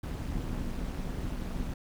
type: noise with amplitude modulation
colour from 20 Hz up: brown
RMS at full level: -31 dBFS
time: 0.03-1.74 s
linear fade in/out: 5 ms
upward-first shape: sine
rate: 212 Hz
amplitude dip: 80%
effects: none